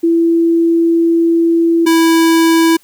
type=tone pair in turn; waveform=sine / square; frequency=334 / 328.6 Hz; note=E4 / E4; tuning=+23 / -5 cents; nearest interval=unison; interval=28 cents; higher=first; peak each=-8 dBFS; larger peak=neither; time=0.03-1.86 / 1.86-2.77 s; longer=first; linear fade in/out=10 ms; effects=white hiss -50 dBFS RMS until 2.83 s